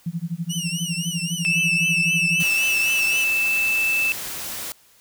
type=tone with tremolo; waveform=sine; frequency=168.8 Hz; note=E3; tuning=41 cents sharp; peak=-21 dBFS; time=0.06-2.43 s; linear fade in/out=5 ms; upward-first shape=sine; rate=12 Hz; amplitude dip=100%
type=tone with vibrato; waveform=20% pulse; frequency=2846 Hz; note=F7; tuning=32 cents sharp; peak=-21 dBFS; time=0.49-3.25 s; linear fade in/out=20 ms; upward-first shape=triangle; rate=3.8 Hz; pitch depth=120 cents each way
type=tone; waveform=sine; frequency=2637 Hz; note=E7; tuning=in tune; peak=-18 dBFS; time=1.45-4.12 s; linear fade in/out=0 ms
type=noise; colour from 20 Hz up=white; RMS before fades=-31 dBFS; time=2.4-4.72 s; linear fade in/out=0 ms
effects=white hiss -55 dBFS RMS until 5 s